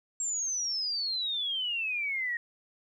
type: exponential sweep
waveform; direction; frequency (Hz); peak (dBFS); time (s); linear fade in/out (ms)
sine; down; 7570 to 1864.7; -29; 0.2-2.37; 2
effects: 11-bit